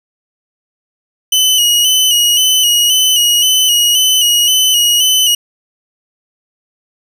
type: tone with vibrato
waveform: sawtooth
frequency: 2960 Hz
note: F#7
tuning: in tune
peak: -5 dBFS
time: 1.32-5.35 s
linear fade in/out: 5 ms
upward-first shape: square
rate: 1.9 Hz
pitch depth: 39 cents each way
effects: none